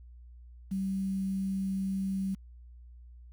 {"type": "tone with quantisation", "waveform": "sine", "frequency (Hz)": 192.4, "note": "G3", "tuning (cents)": -32, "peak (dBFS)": -29, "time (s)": [0.71, 2.35], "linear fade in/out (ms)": 10, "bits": 9, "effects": ["added 60 Hz sine -48 dBFS peak until 3.32 s"]}